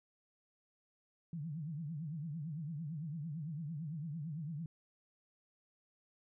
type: tone with vibrato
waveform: sine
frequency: 155.56 Hz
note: D#3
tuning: in tune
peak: -39 dBFS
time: 1.33-4.66 s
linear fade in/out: 2 ms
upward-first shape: triangle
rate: 8.9 Hz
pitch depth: 210 cents each way
effects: none